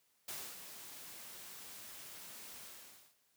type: noise with ADSR envelope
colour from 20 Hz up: white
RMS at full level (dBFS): -43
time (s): 0.28-3.16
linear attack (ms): 6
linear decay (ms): 270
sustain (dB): -8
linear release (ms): 540
effects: white hiss -75 dBFS RMS until 3.36 s + high-pass 80 Hz 12 dB/octave